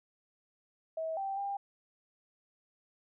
sine tone with pitch steps, 644 / 781 / 798 Hz, E5 / G5 / G5, -41 / -7 / +31 cents, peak -33 dBFS, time 0.97-1.57 s, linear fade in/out 5 ms, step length 200 ms, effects none

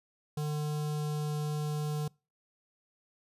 square tone with notch filter, 150.1 Hz, D3, 38 cents sharp, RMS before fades -33 dBFS, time 0.37-2.08 s, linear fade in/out 5 ms, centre 2000 Hz, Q 1, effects noise-tail reverb RT60 0.3 s tail -25 dB re dry + resampled to 32000 Hz

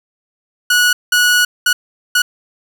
sawtooth tone bursts at uneven times, 1464 Hz, F#6, 19 cents flat, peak -6 dBFS, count 4, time 0.7-0.93 / 1.12-1.45 / 1.66-1.73 / 2.15-2.22 s, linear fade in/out 5 ms, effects none

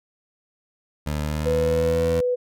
20% pulse tone with pitch glide, 74.9 to 83.11 Hz, D2 to E2, +35 to +15 cents, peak -19 dBFS, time 1.06-2.21 s, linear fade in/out 10 ms, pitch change +180 cents, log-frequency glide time 1.21-2.08 s
sine tone, 495.5 Hz, B4, 6 cents sharp, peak -19 dBFS, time 1.45-2.36 s, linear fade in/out 20 ms
effects none

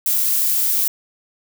violet noise, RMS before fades -18 dBFS, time 0.06-0.88 s, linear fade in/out 2 ms, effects none

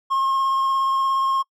triangle tone with vibrato, 1075 Hz, C6, 47 cents sharp, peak -16 dBFS, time 0.1-1.43 s, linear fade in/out 20 ms, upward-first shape triangle, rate 17 Hz, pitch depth 13 cents each way, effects noise-tail reverb RT60 0.1 s tail -25 dB re dry

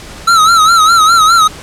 square tone with vibrato, 1315 Hz, E6, 5 cents flat, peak -5 dBFS, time 0.27-1.48 s, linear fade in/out 10 ms, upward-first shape sine, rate 4.9 Hz, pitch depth 92 cents each way, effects pink hiss -30 dBFS RMS until 1.62 s + low-pass 9000 Hz 12 dB/octave

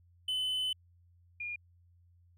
triangle / sine tone pair in turn, 3025 / 2422 Hz, F#7 / D#7, +38 / -47 cents, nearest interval major third, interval 385 cents, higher first, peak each -29 / -36 dBFS, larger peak first, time 0.28-0.73 / 1.4-1.56 s, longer first, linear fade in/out 5 ms, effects added 87 Hz sine -61 dBFS peak until 2.37 s

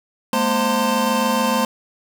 square tone cluster, 211.7 / 238.5 / 524 / 902 / 1037 Hz, G#3 / A#3 / C5 / A5 / C6, +33 / +40 / +2 / +43 / -16 cents, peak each -24 dBFS, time 0.33-1.65 s, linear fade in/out 2 ms, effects none

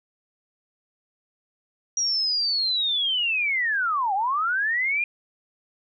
sine linear two-way sweep, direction down then up, 5750 to 749 to 2449 Hz, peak -21 dBFS, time 1.97-5.04 s, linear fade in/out 2 ms, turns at 4.14 s, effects none

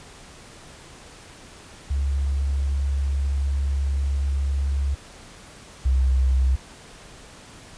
sine tone pair in turn, 69.3 / 65.12 Hz, C#2 / C2, 0 / -8 cents, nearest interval minor second, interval 108 cents, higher first, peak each -20 / -16 dBFS, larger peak second, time 1.9-4.95 / 5.85-6.56 s, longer first, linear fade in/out 10 ms, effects pink hiss -45 dBFS RMS until 7.77 s + resampled to 22050 Hz

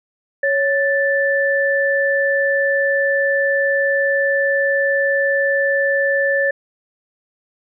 sine tone pair together, 554.4 / 1760 Hz, C#5 / A6, 0 / 0 cents, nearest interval octave + minor sixth, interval 2000 cents, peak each -17 dBFS, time 0.43-6.51 s, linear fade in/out 5 ms, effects none

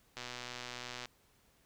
click train, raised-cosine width 0.2 ms, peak -25 dBFS, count 110, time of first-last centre 0.17-1.056 s, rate 123 Hz, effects pink hiss -69 dBFS RMS until 1.65 s

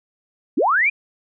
sine linear sweep, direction up, 207.7 to 2489 Hz, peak -14 dBFS, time 0.57-0.9 s, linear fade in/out 10 ms, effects none

